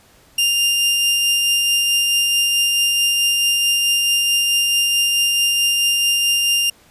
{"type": "tone with tremolo", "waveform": "sawtooth", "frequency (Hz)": 2800, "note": "F7", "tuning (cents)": 4, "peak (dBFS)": -10, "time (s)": [0.38, 6.7], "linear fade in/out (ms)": 5, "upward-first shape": "triangle", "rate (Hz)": 4.6, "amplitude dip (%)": 25, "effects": ["pink hiss -51 dBFS RMS until 6.9 s", "resampled to 32000 Hz"]}